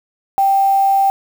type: tone with quantisation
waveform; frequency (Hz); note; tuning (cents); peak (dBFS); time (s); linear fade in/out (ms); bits
sine; 784; G5; 0; -10; 0.38-1.1; 0; 5
effects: none